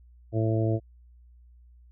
harmonic tone, 111 Hz, A2, 16 cents sharp, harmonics 1 / 2 / 3 / 4 / 5 / 6, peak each -24 / -36 / -29 / -34 / -35 / -34 dBFS, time 0.32-0.8 s, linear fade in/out 50 ms, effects added 60 Hz sine -51 dBFS peak until 1.91 s

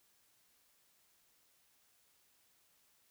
silence, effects white hiss -72 dBFS RMS until 3.1 s

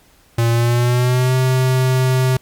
square tone with pitch glide, 116.54 to 129.31 Hz, A#2 to C3, 0 to -20 cents, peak -13 dBFS, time 0.38-2.37 s, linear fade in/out 5 ms, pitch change +180 cents, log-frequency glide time 0.51-1.36 s, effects pink hiss -52 dBFS RMS until 2.41 s + MP3 96 kbps

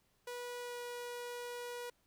sawtooth tone with pitch glide, 487.6 to 484.5 Hz, B4 to B4, -22 to -33 cents, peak -38 dBFS, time 0.27-1.9 s, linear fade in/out 5 ms, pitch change -11 cents, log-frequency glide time 0.61-0.76 s, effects pink hiss -75 dBFS RMS until 2.06 s

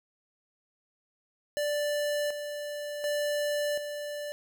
square tone with tremolo, 587.3 Hz, D5, in tune, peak -28 dBFS, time 1.57-4.32 s, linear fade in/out 0 ms, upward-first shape square, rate 0.68 Hz, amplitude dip 55%, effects 11-bit

